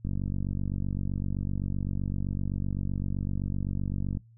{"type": "click train", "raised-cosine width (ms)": 5, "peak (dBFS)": -19, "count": 198, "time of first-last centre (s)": [0.05, 4.171], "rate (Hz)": 47.8, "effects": ["noise-tail reverb RT60 0.2 s tail -24 dB re dry", "added 114 Hz sine -53 dBFS peak until 4.37 s"]}